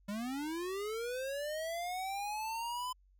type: linear sweep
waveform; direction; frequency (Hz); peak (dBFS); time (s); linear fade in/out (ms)
square; up; 196 to 1016; -37; 0.08-2.93; 10
effects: added 47 Hz sine -63 dBFS peak until 3.19 s